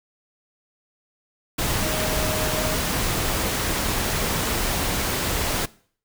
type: tone in noise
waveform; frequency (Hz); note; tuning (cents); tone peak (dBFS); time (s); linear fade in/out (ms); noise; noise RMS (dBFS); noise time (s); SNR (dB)
sine; 622.3; D#5; 0; -29; 1.82-2.76; 10; pink; -24; 1.58-5.66; -8
effects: noise-tail reverb RT60 0.5 s tail -21 dB re dry